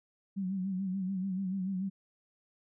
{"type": "tone with vibrato", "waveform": "sine", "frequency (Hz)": 189.7, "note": "F#3", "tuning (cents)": 43, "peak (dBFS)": -31, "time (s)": [0.36, 1.9], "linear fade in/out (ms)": 20, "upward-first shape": "sine", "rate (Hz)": 6.9, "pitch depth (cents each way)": 69, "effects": []}